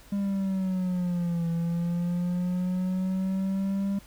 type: linear two-way sweep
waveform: triangle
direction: down then up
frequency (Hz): 201.4 to 166.9 to 198.9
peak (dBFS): -23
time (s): 0.12-3.99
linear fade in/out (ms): 5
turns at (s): 1.49
effects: added 50 Hz sine -54 dBFS peak until 4.06 s + pink hiss -54 dBFS RMS until 4.06 s